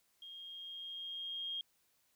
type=tone with level ramp; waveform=sine; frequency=3237 Hz; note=G#7; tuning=45 cents flat; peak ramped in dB=-48 to -37 dBFS; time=0.22-1.61 s; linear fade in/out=2 ms; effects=white hiss -75 dBFS RMS until 2.15 s